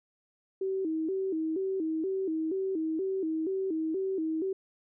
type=tone with vibrato; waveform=sine; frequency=349.2 Hz; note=F4; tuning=in tune; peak=-28 dBFS; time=0.61-4.53 s; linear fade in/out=5 ms; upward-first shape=square; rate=2.1 Hz; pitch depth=160 cents each way; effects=none